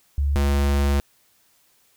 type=tone pair in turn; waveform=sine / square; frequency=70.8 / 70.42 Hz; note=C#2 / C#2; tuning=+37 / +28 cents; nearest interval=unison; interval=9 cents; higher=first; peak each=-18 dBFS; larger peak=neither; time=0.18-0.36 / 0.36-1 s; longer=second; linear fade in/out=0 ms; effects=white hiss -61 dBFS RMS until 1.96 s